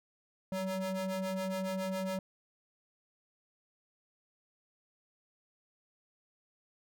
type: ring-modulated tone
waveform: square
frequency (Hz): 187.7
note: F#3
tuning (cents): +25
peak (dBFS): -31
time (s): 0.52-2.19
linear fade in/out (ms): 2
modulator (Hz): 379
effects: none